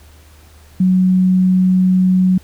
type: tone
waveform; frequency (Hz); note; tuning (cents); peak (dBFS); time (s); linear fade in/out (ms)
sine; 185; F#3; 0; -9; 0.8-2.38; 5
effects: added 76 Hz sine -42 dBFS peak until 2.43 s + pink hiss -48 dBFS RMS until 2.43 s